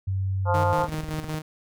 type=tone; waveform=sine; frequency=95.8 Hz; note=G2; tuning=39 cents flat; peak=-23 dBFS; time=0.07-0.74 s; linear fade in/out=10 ms
type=harmonic tone; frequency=175.2 Hz; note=F3; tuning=6 cents sharp; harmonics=3 / 4 / 5 / 6 / 7 / 8; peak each=-25 / -33 / -24 / -31 / -33 / -33 dBFS; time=0.45-0.88 s; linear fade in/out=50 ms
type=tone with tremolo; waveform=sawtooth; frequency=155.56 Hz; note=D#3; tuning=in tune; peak=-24 dBFS; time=0.54-1.42 s; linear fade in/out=5 ms; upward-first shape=square; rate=5.3 Hz; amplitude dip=55%
type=noise bursts; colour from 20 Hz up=brown; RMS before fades=-31 dBFS; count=12; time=0.78-1.35 s; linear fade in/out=5 ms; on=20 ms; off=30 ms
effects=none

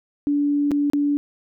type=tone with dropouts; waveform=sine; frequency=288.8 Hz; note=D4; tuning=29 cents flat; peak=-17 dBFS; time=0.27-1.17 s; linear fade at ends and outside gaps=0 ms; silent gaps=0.71-0.716 / 0.9-0.934 s; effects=none

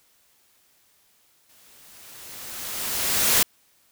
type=noise with exponential growth; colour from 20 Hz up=white; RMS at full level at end=-17 dBFS; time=1.49-3.43 s; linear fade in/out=5 ms; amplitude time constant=420 ms; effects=white hiss -62 dBFS RMS until 3.91 s

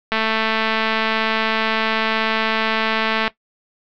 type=click train; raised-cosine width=0.3 ms; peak=-3 dBFS; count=699; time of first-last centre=0.12-3.278 s; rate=221 Hz; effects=noise-tail reverb RT60 0.1 s tail -17 dB re dry + low-pass 4000 Hz 12 dB/octave

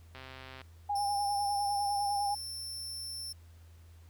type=click train; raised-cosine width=0.3 ms; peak=-31 dBFS; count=62; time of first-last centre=0.15-0.616 s; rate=131 Hz
type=tone with vibrato; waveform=sine; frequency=810 Hz; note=G#5; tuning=43 cents flat; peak=-29 dBFS; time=0.89-2.35 s; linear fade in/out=10 ms; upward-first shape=sine; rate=9.9 Hz; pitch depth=29 cents each way
type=tone; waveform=sawtooth; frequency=5370 Hz; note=E8; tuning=31 cents sharp; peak=-36 dBFS; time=0.95-3.33 s; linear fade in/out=10 ms
effects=added 83 Hz sine -52 dBFS peak until 4.09 s + pink hiss -66 dBFS RMS until 4.09 s

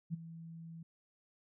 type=tone with ADSR envelope; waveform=sine; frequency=164.81 Hz; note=E3; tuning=in tune; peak=-32 dBFS; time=0.1-0.83 s; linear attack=38 ms; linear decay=15 ms; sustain=-14 dB; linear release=5 ms; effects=none

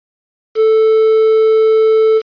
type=tone with quantisation; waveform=triangle; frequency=440 Hz; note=A4; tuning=in tune; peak=-5 dBFS; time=0.55-2.22 s; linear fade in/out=50 ms; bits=5; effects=resampled to 11025 Hz

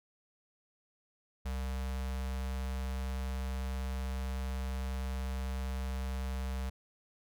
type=tone with notch filter; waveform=square; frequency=65.41 Hz; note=C2; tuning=in tune; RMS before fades=-36 dBFS; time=1.45-6.7 s; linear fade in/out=10 ms; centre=320 Hz; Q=1.7; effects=none

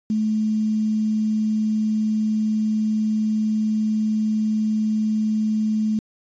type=tone with quantisation; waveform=sine; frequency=216.1 Hz; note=A3; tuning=31 cents flat; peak=-18 dBFS; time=0.1-5.99 s; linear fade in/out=2 ms; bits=7; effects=resampled to 16000 Hz

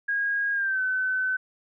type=tone with pitch glide; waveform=sine; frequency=1636 to 1517.7 Hz; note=G#6 to F#6; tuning=-26 to +44 cents; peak=-23 dBFS; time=0.08-1.37 s; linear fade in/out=10 ms; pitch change=-130 cents; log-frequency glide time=0.53-0.81 s; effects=none

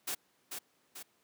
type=noise with echo; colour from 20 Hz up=white; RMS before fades=-36 dBFS; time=0.07-0.15 s; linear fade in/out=10 ms; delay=440 ms; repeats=2; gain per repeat=-5 dB; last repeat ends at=1.03 s; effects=pink hiss -71 dBFS RMS until 1.23 s + high-pass 200 Hz 12 dB/octave

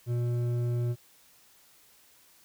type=tone with hard clipping; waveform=sine; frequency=120.4 Hz; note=B2; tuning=44 cents flat; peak=-28 dBFS; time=0.06-0.96 s; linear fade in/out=50 ms; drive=8 dB; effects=white hiss -60 dBFS RMS until 2.44 s

